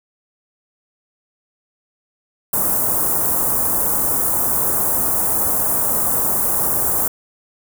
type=band-stop noise; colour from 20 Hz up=white; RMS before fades=-18 dBFS; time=2.53-7.08 s; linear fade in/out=5 ms; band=1200 to 9000 Hz; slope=24 dB/octave; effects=none